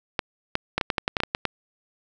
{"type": "clicks", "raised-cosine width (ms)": 0.3, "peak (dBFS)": -6, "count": 12, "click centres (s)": [0.192, 0.554, 0.78, 0.812, 0.902, 0.982, 1.079, 1.168, 1.203, 1.235, 1.349, 1.453], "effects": []}